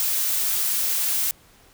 blue noise, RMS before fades -23 dBFS, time 0-1.31 s, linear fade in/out 0 ms, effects pink hiss -54 dBFS RMS until 1.73 s

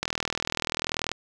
click train, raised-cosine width 0.2 ms, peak -9 dBFS, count 45, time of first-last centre 0.03-1.116 s, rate 40.5 Hz, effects none

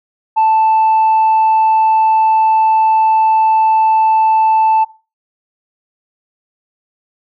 sine tone, 880 Hz, A5, in tune, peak -6 dBFS, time 0.36-4.85 s, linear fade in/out 20 ms, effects noise-tail reverb RT60 0.3 s tail -19 dB re dry + tanh soft clip ceiling -6 dBFS

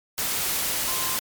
sine tone in noise, 1043 Hz, C6, 6 cents flat, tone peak -34 dBFS, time 0.88-1.17 s, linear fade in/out 0 ms, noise white, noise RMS -26 dBFS, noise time 0.18-1.19 s, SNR -11 dB, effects MP3 96 kbps

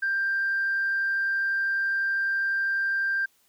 sine tone, 1583 Hz, G6, 17 cents sharp, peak -22 dBFS, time 0.02-3.26 s, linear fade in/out 10 ms, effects tanh soft clip ceiling -19 dBFS + white hiss -65 dBFS RMS until 3.48 s

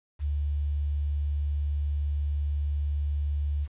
sine tone with quantisation, 72.8 Hz, D2, 15 cents flat, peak -25 dBFS, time 0.19-3.68 s, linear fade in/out 50 ms, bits 9, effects resampled to 8000 Hz

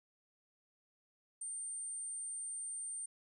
sine tone, 8870 Hz, C#9, in tune, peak -40 dBFS, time 1.41-3.06 s, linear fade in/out 5 ms, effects none

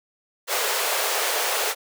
pink high-pass noise, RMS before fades -24 dBFS, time 0.47-1.75 s, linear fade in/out 50 ms, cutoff 420 Hz, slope 48 dB/octave, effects none

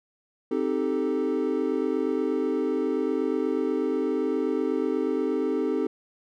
triangle chord, A half-diminished seventh, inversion first, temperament equal with one note detuned, 262.4 / 311.1 / 392 / 440 Hz, C4 / Eb4 / G4 / A4, +5 / 0 / 0 / 0 cents, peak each -27 dBFS, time 0.51-5.87 s, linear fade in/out 5 ms, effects none

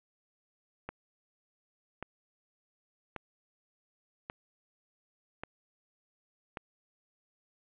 click train, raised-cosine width 0.5 ms, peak -23 dBFS, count 6, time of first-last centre 0.89-6.572 s, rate 0.88 Hz, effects resampled to 8000 Hz + 9-bit

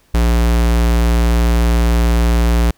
square tone, 58.27 Hz, A#1, in tune, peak -11 dBFS, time 0.14-2.71 s, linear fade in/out 5 ms, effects pink hiss -55 dBFS RMS until 2.77 s

